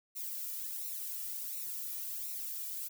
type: noise with flanger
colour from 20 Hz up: violet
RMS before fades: -40 dBFS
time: 0.15-2.89 s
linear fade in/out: 20 ms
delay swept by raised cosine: 0.61 to 1.91 ms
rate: 1.4 Hz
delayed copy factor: -0.8
effects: none